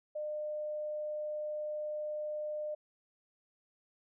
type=tone; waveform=sine; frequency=604 Hz; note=D5; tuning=48 cents sharp; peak=-35 dBFS; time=0.15-2.75 s; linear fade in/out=10 ms; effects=none